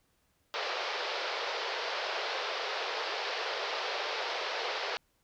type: band-pass noise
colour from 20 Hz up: pink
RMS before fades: -35 dBFS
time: 0.54-4.97 s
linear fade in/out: 0 ms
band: 420 to 5100 Hz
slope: 48 dB/octave
effects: pink hiss -73 dBFS RMS until 5.23 s